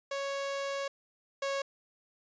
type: tone pair in turn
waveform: sawtooth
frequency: 554.4 / 551.4 Hz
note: C#5 / C#5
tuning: 0 / -9 cents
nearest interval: unison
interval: 9 cents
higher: first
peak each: -29 / -27 dBFS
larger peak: second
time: 0.11-0.88 / 1.42-1.62 s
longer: first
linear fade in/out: 5 ms
effects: resampled to 16000 Hz